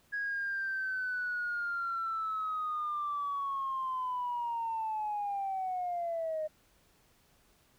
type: linear sweep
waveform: sine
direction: down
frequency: 1661.2 to 613 Hz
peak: -31 dBFS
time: 0.12-6.48 s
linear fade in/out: 20 ms
effects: tanh soft clip ceiling -27 dBFS + pink hiss -67 dBFS RMS until 7.78 s